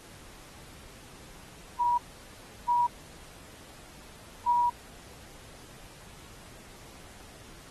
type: tone bursts at uneven times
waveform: sine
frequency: 963 Hz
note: B5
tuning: 44 cents flat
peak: -22 dBFS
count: 3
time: 1.79-1.98 / 2.68-2.87 / 4.46-4.7 s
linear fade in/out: 10 ms
effects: pink hiss -51 dBFS RMS until 7.7 s + AAC 32 kbps